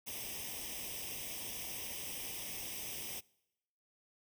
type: noise with comb filter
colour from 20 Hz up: white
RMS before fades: -43 dBFS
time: 0.06-3.21 s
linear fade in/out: 20 ms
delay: 0.35 ms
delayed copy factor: +0.85
effects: noise-tail reverb RT60 0.9 s tail -25 dB re dry